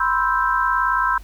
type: chord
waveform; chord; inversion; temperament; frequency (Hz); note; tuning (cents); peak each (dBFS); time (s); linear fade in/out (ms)
sine; C major seventh; third; equal; 987.8 / 1046.5 / 1318.5 / 1568; B5 / C6 / E6 / G6; 0 / 0 / 0 / 0; -22; 0-1.18; 5
effects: added 50 Hz sine -37 dBFS peak until 1.23 s + pink hiss -51 dBFS RMS until 1.23 s